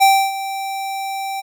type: tone with ADSR envelope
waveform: square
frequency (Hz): 780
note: G5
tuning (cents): -9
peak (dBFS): -8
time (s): 0-1.42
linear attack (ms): 24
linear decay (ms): 290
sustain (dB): -15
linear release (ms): 27
effects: none